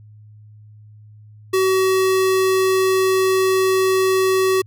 square tone, 378.2 Hz, F#4, 38 cents sharp, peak -15 dBFS, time 1.53-4.62 s, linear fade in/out 10 ms, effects added 106 Hz sine -41 dBFS peak until 4.66 s

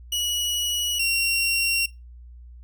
sawtooth tone pair in turn, 2922 / 2745 Hz, F#7 / F7, -22 / -31 cents, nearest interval minor second, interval 109 cents, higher first, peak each -20 / -17 dBFS, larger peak second, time 0.12-0.99 / 0.99-1.86 s, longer neither, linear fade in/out 5 ms, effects noise-tail reverb RT60 0.2 s tail -19 dB re dry + added 60 Hz sine -41 dBFS peak until 2.63 s

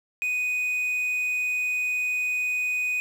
triangle tone with quantisation, 2489 Hz, D#7, in tune, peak -22 dBFS, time 0.22-3 s, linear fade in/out 0 ms, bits 8, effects none

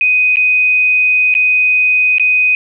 sine tone with dropouts, 2500 Hz, D#7, 8 cents sharp, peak -8 dBFS, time 0.01-2.55 s, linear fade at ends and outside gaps 1 ms, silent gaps 0.358-0.369 / 1.341-1.351 / 2.183-2.197 s, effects none

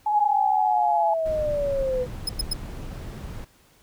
sine tone with vibrato, 842 Hz, G#5, 24 cents sharp, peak -20 dBFS, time 0.06-1.14 s, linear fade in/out 5 ms, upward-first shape square, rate 17 Hz, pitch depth 17 cents each way
sine linear sweep, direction down, 839 to 493.9 Hz, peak -22 dBFS, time 0.12-2.07 s, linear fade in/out 50 ms
brown noise, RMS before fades -34 dBFS, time 1.25-3.45 s, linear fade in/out 10 ms
sawtooth tone bursts, 5120 Hz, D#8, 49 cents sharp, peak -20 dBFS, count 3, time 2.27-2.534 s, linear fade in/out 5 ms, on 22 ms, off 99 ms
effects pink hiss -58 dBFS RMS until 3.82 s

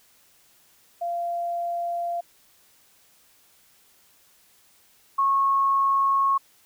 sine tone pair in turn, 690 / 1095.3 Hz, F5 / C#6, -21 / -21 cents, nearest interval minor sixth, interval 800 cents, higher second, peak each -25 / -18 dBFS, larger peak second, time 1.01-2.21 / 5.18-6.38 s, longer neither, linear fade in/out 10 ms, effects white hiss -59 dBFS RMS until 6.65 s

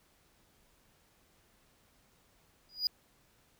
triangle tone with exponential growth, 4905 Hz, D#8, 26 cents flat, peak -23 dBFS, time 2.69-2.87 s, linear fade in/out 1 ms, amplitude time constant 38 ms, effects pink hiss -68 dBFS RMS until 3.59 s

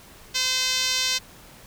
5% pulse tone with band-pass filter, 514 Hz, C5, 31 cents flat, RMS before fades -24 dBFS, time 0.34-1.19 s, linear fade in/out 20 ms, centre 4700 Hz, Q 0.8, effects pink hiss -48 dBFS RMS until 1.66 s

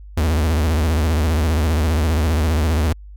45% pulse tone with vibrato, 78.1 Hz, D#2, 7 cents sharp, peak -15 dBFS, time 0.17-2.93 s, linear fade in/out 5 ms, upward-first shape sine, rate 15 Hz, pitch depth 140 cents each way, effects added 50 Hz sine -35 dBFS peak until 3.16 s

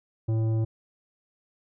sine tone with tanh clipping, 111.5 Hz, A2, 23 cents sharp, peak -24 dBFS, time 0.28-0.65 s, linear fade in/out 10 ms, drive 11 dB, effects none

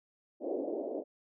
pink band-pass noise, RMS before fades -36 dBFS, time 0.4-1.04 s, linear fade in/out 50 ms, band 280 to 640 Hz, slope 48 dB/octave, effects none

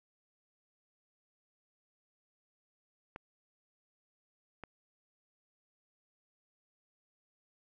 clicks, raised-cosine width 0.5 ms, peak -28 / -29 dBFS, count 2, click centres 3.161 / 4.637 s, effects none

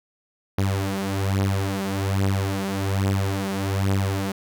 sawtooth beating tone pair, 97 / 98.2 Hz, G2 / G2, -18 / +4 cents, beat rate 1.2 Hz, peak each -20 / -21 dBFS, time 0.58-4.32 s, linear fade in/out 5 ms, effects none

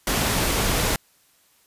pink noise, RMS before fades -22 dBFS, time 0.07-0.96 s, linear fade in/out 2 ms, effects white hiss -60 dBFS RMS until 1.66 s + resampled to 32000 Hz

